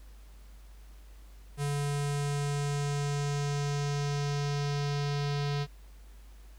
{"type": "tone with low-pass filter sweep", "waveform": "square", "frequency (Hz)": 143.6, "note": "D3", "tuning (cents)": -39, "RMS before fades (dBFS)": -31, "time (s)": [1.57, 5.67], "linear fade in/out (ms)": 50, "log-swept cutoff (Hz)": [9700, 4500], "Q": 2.2, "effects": ["added 50 Hz sine -48 dBFS peak until 6.58 s", "pink hiss -62 dBFS RMS until 6.58 s"]}